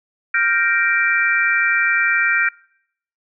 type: chord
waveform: sine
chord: G minor seventh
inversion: third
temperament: equal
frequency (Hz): 1396.9 / 1568 / 1864.7 / 2349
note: F6 / G6 / Bb6 / D7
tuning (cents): 0 / 0 / 0 / 0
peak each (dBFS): -20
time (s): 0.34-2.49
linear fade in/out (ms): 5
effects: noise-tail reverb RT60 0.7 s tail -24 dB re dry